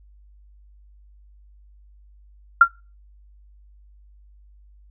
sine tone with exponential decay, 1380 Hz, F6, 21 cents flat, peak -3 dBFS, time 2.61-2.71 s, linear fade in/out 5 ms, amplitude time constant 20 ms, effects noise-tail reverb RT60 0.3 s tail -22 dB re dry + added 50 Hz sine -48 dBFS peak until 4.9 s

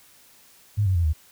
sine tone with pitch steps, 103.83 / 94.12 / 85.32 / 77.34 Hz, G#2 / F#2 / F2 / D#2, 0 / +30 / -40 / -10 cents, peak -18 dBFS, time 0.77-1.134 s, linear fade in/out 20 ms, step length 91 ms, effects white hiss -54 dBFS RMS until 1.31 s

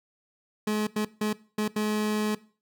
30% pulse tone bursts at uneven times, 212.6 Hz, G#3, 41 cents sharp, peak -22 dBFS, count 5, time 0.67-0.87 / 0.96-1.05 / 1.21-1.33 / 1.58-1.68 / 1.76-2.35 s, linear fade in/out 5 ms, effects noise-tail reverb RT60 0.4 s tail -20 dB re dry

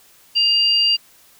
sine tone pair together, 2815 / 4734 Hz, F7 / D8, +13 / +13 cents, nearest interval major sixth, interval 900 cents, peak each -16 dBFS, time 0.35-0.97 s, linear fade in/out 20 ms, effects white hiss -51 dBFS RMS until 1.39 s

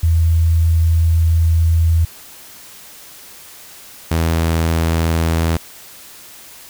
sine / sawtooth tone pair in turn, 82.41 / 82.05 Hz, E2 / E2, 0 / -8 cents, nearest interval unison, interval 8 cents, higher first, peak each -10 dBFS, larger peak neither, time 0.03-2.05 / 4.11-5.57 s, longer first, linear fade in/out 5 ms, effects white hiss -39 dBFS RMS until 6.69 s

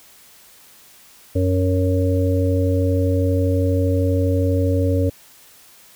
harmonic tone, 92.5 Hz, F#2, in tune, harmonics 1 / 3 / 5 / 6, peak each -17 / -22 / -24 / -25 dBFS, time 1.35-5.1 s, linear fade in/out 10 ms, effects white hiss -48 dBFS RMS until 5.95 s

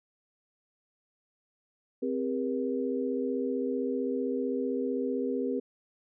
sine tone cluster, 260.6 / 403 / 478.6 Hz, C4 / G4 / A#4, -7 / +48 / +46 cents, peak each -31 / -33 / -33 dBFS, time 2.02-5.6 s, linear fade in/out 10 ms, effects none

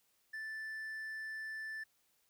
triangle tone, 1760 Hz, A6, in tune, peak -39 dBFS, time 0.33-1.84 s, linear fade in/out 10 ms, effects white hiss -75 dBFS RMS until 2.29 s

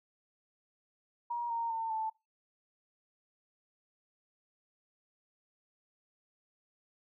sine tone with pitch steps, 950 / 926.2 / 902.9 / 880.3 Hz, A#5 / A#5 / A5 / A5, +33 / -11 / +44 / +1 cents, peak -32 dBFS, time 1.3-2.1 s, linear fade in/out 10 ms, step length 200 ms, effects noise-tail reverb RT60 0.2 s tail -21 dB re dry

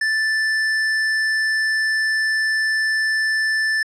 triangle tone with tanh clipping, 1760 Hz, A6, in tune, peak -19 dBFS, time 0.01-3.83 s, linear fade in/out 5 ms, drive 18 dB, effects low-pass 8000 Hz 12 dB/octave

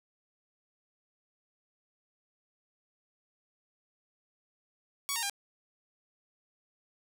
5% pulse tone with pitch steps, 1123 / 924 / 802 Hz, C#6 / A#5 / G5, +22 / -16 / +39 cents, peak -19 dBFS, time 5.09-5.297 s, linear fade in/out 0 ms, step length 69 ms, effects none

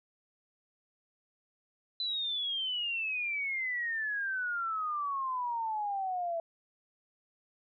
sine exponential sweep, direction down, 4027 to 659.3 Hz, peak -31 dBFS, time 2-6.4 s, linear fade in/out 2 ms, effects none

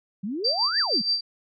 sine exponential two-way sweep, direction up then down, 181.4 to 1900 to 181.4 Hz, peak -27 dBFS, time 0.23-1.02 s, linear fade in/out 10 ms, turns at 0.79 s
sine tone with tremolo, 4681 Hz, D8, 7 cents flat, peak -19 dBFS, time 0.44-1.21 s, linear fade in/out 10 ms, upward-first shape sine, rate 6.3 Hz, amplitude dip 65%
effects none

